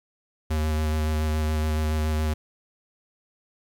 square tone with vibrato, 77.4 Hz, D#2, 9 cents flat, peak -23 dBFS, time 0.5-2.34 s, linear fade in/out 10 ms, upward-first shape square, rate 7.1 Hz, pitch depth 13 cents each way, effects 10-bit

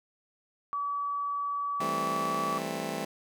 sine tone, 1144 Hz, D6, 46 cents flat, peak -29 dBFS, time 0.73-2.58 s, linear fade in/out 0 ms
15% pulse chord, A minor seventh, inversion second, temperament just, 165 / 198 / 220 / 264 Hz, E3 / G3 / A3 / C4, +2 / +18 / 0 / +16 cents, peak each -32 dBFS, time 1.8-3.05 s, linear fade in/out 5 ms
effects none

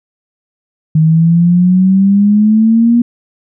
sine exponential sweep, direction up, 155.56 to 240 Hz, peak -5 dBFS, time 0.95-3.02 s, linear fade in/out 5 ms, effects none

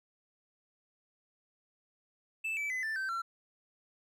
triangle tone with pitch steps, 2637 / 2309 / 2022 / 1770.2 / 1550 / 1357.1 Hz, E7 / D7 / B6 / A6 / G6 / E6, 0 / -30 / +40 / +10 / -20 / +50 cents, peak -31 dBFS, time 2.44-3.22 s, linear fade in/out 10 ms, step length 130 ms, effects none

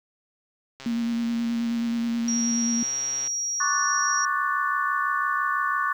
click train, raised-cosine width 0.2 ms, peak -23 dBFS, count 335, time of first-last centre 0.8-3.274 s, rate 135 Hz
sine tone with vibrato, 233.1 Hz, A#3, in tune, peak -23 dBFS, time 0.86-2.83 s, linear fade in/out 2 ms, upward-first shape square, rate 9.4 Hz, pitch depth 16 cents each way
sine tone, 5680 Hz, F8, 28 cents sharp, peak -25 dBFS, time 2.28-4.25 s, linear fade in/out 2 ms
sine chord, D major seventh, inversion third, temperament equal, 1108.7 / 1174.7 / 1480 / 1760 Hz, C#6 / D6 / F#6 / A6, 0 / 0 / 0 / 0 cents, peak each -26 / -28 / -28 / -30 dBFS, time 3.6-5.93 s, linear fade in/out 5 ms
effects 9-bit

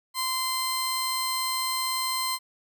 sawtooth tone pair together, 1037 / 4148 Hz, C6 / C8, -16 / -16 cents, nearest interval 2 octaves, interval 2400 cents, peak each -25 dBFS, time 0.14-2.39 s, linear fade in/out 50 ms, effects none

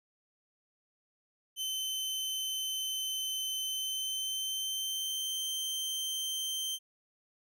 sawtooth tone with pitch glide, 3069 to 3124 Hz, G7 to G7, -37 to -7 cents, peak -30 dBFS, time 1.56-6.79 s, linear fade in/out 50 ms, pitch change +30 cents, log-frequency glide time 3.63-5.48 s, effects none

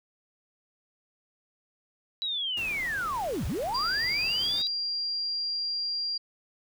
sine linear two-way sweep, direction down then up, 3951 to 45.65 to 3951 Hz, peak -28 dBFS, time 2.22-4.67 s, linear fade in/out 0 ms, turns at 3.46 s
pink noise, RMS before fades -43 dBFS, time 2.57-4.62 s, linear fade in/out 2 ms
sine tone, 4767 Hz, D8, 25 cents sharp, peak -28 dBFS, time 3.74-6.18 s, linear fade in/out 10 ms
effects none

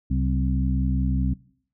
harmonic tone with a mistuned harmonic, 65.41 Hz, C2, in tune, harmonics 1 / 2 / 3 / 4, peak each -23 / -26 / -28 / -29 dBFS, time 0.1-1.34 s, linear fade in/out 10 ms, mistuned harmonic 3, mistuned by -47 cents, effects noise-tail reverb RT60 0.6 s tail -22 dB re dry

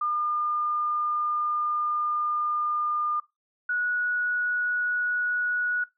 sine tone pair in turn, 1208 / 1463.1 Hz, D6 / F#6, +48 / -20 cents, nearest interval minor third, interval 332 cents, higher second, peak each -24 dBFS, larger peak neither, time 0.01-3.2 / 3.69-5.84 s, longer first, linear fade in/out 5 ms, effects noise-tail reverb RT60 0.2 s tail -19 dB re dry

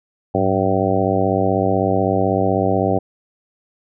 harmonic tone with a mistuned harmonic, 96 Hz, G2, 36 cents flat, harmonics 1 / 2 / 3 / 4 / 5 / 6 / 7 / 8, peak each -23 / -23 / -23 / -23 / -23 / -23 / -23 / -23 dBFS, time 0.34-2.99 s, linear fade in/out 10 ms, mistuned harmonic 1, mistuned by +120 cents, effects none

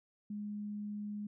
sine tone, 207.7 Hz, G#3, in tune, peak -38 dBFS, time 0.3-1.27 s, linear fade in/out 5 ms, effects none

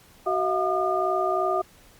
sine tone cluster, 375.2 / 647 / 710 / 1212 Hz, F#4 / E5 / F5 / D#6, +24 / -32 / +28 / -46 cents, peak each -27 dBFS, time 0.26-1.62 s, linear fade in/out 10 ms, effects pink hiss -54 dBFS RMS until 1.99 s + Opus 48 kbps

